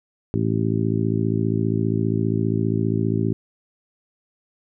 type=harmonic tone; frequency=55 Hz; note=A1; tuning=in tune; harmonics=2 / 3 / 4 / 5 / 6 / 7; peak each=-23 / -25 / -26 / -27 / -28 / -28 dBFS; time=0.34-3.33 s; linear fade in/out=0 ms; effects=none